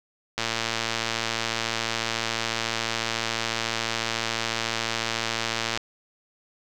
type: click train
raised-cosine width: 0.2 ms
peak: -8 dBFS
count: 616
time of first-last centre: 0.38-5.775 s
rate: 114 Hz
effects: none